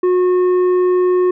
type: tone with tanh clipping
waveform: sine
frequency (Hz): 363.2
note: F#4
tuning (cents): -32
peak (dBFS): -12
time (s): 0.03-1.31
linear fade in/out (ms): 5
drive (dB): 7
effects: none

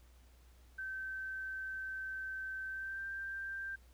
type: tone with pitch glide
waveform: sine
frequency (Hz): 1545 to 1576.6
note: G6 to G6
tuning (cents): -26 to +9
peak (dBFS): -39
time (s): 0.78-3.76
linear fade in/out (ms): 10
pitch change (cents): +35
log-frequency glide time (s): 2.68-3.05
effects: added 61 Hz sine -59 dBFS peak until 3.93 s + pink hiss -69 dBFS RMS until 3.93 s

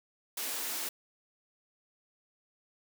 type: high-pass noise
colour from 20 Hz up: white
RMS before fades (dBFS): -36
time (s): 0.37-0.89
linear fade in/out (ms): 5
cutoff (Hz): 220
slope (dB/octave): 96
effects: none

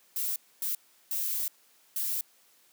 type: noise bursts at uneven times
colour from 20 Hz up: violet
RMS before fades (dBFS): -31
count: 4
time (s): 0.16-0.36 / 0.62-0.75 / 1.11-1.48 / 1.96-2.21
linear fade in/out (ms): 2
effects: white hiss -63 dBFS RMS until 2.72 s + high-pass 200 Hz 12 dB/octave

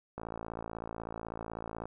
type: click train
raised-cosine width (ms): 1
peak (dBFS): -25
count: 95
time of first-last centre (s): 0.18-1.856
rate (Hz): 56.1
effects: none

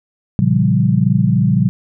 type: chord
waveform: sine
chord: G half-diminished seventh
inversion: first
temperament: equal with one note detuned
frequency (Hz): 116.54 / 138.59 / 172.51 / 196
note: Bb2 / Db3 / F3 / G3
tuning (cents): 0 / 0 / -21 / 0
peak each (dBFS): -16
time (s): 0.39-1.69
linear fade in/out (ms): 0
effects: none

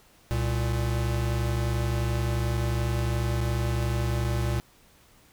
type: tone pair together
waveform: square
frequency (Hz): 65.83 / 117.3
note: C2 / A#2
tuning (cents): +11 / +11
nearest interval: minor seventh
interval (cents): 1000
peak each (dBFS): -29 / -27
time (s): 0.31-4.6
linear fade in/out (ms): 0
effects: pink hiss -58 dBFS RMS until 5.32 s

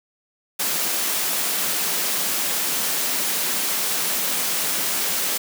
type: high-pass noise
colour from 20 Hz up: white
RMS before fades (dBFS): -23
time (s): 0.59-5.38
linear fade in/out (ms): 10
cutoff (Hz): 150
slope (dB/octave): 96
effects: none

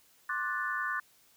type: chord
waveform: sine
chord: D dominant seventh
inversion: third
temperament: equal with one note detuned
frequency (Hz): 1064.8 / 1174.7 / 1480 / 1760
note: C6 / D6 / F#6 / A6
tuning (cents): +30 / 0 / 0 / 0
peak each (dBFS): -39 / -37 / -35 / -35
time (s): 0.29-1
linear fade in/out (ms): 5
effects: white hiss -64 dBFS RMS until 1.36 s

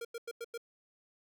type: tone bursts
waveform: square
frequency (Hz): 466.2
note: A#4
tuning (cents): 0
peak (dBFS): -39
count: 5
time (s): 0.01-0.577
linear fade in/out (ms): 5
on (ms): 39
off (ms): 93
effects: none

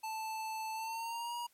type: tone with pitch glide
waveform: square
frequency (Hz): 880 to 954.1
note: A5 to A#5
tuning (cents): 0 to +40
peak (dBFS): -38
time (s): 0.03-1.47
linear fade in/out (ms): 10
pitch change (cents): +140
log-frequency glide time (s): 0.73-1.35
effects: white hiss -70 dBFS RMS until 1.53 s + MP3 64 kbps

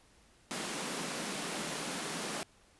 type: high-pass noise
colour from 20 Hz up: pink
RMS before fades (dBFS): -38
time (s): 0.51-2.43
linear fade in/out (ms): 0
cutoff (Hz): 160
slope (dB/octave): 48
effects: pink hiss -64 dBFS RMS until 2.79 s + resampled to 24000 Hz

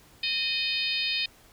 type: harmonic tone with a mistuned harmonic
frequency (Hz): 613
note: D#5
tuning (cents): -26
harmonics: 3 / 4 / 5 / 6 / 7 / 8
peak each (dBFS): -41 / -30 / -34 / -31 / -33 / -35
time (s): 0.23-1.26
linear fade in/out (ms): 5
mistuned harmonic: 4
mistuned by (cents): +34
effects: pink hiss -56 dBFS RMS until 1.52 s

